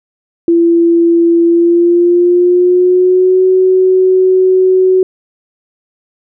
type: tone with pitch glide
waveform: sine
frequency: 338.1 to 373 Hz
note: E4 to F#4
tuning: +44 to +14 cents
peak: -5 dBFS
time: 0.48-5.03 s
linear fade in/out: 2 ms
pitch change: +170 cents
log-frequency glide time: 1.44-3.44 s
effects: none